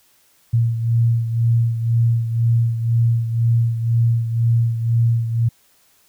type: beating tone pair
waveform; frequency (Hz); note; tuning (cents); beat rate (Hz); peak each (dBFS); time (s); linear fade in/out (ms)
sine; 115.8 / 117.8; A#2 / A#2; -11 / +19; 2; -15 / -22; 0.53-5.49; 10
effects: white hiss -57 dBFS RMS until 6.08 s